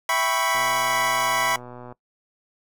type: chord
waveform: 25% pulse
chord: C# half-diminished seventh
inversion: first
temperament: equal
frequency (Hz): 659.3 / 784 / 987.8 / 1108.7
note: E5 / G5 / B5 / C#6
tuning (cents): 0 / 0 / 0 / 0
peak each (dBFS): -24 / -26 / -20 / -22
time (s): 0.09-1.56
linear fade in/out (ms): 2
type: click train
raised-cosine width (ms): 1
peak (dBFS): -26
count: 170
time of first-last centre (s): 0.55-1.924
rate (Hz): 123
effects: noise-tail reverb RT60 0.1 s tail -20 dB re dry